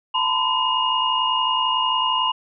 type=tone cluster; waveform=sine; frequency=894 / 970 / 1021 / 2855 Hz; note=A5 / B5 / C6 / F7; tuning=+27 / -31 / -43 / +37 cents; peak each=-26 / -30 / -21 / -22 dBFS; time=0.14-2.32 s; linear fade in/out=10 ms; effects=none